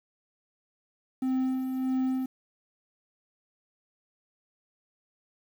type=tone with tremolo; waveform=triangle; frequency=260 Hz; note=C4; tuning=11 cents flat; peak=-22 dBFS; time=1.22-2.26 s; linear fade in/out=5 ms; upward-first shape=sine; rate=1.6 Hz; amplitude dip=45%; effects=9-bit